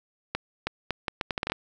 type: accelerating click train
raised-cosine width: 0.3 ms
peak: -11 dBFS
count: 11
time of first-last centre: 0.35-1.52 s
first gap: 320 ms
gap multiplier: 0.74
effects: none